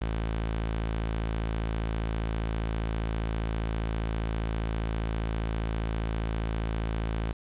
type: tone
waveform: sawtooth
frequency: 55 Hz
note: A1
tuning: in tune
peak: -24 dBFS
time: 0.01-7.33 s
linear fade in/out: 10 ms
effects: resampled to 8000 Hz + 9-bit